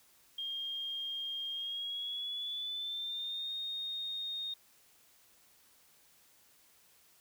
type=tone with pitch glide; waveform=sine; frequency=3220 to 3699 Hz; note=G7 to A#7; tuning=+46 to -14 cents; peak=-36 dBFS; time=0.38-4.54 s; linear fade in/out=5 ms; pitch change=+240 cents; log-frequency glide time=1.51-3.53 s; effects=white hiss -65 dBFS RMS until 7.2 s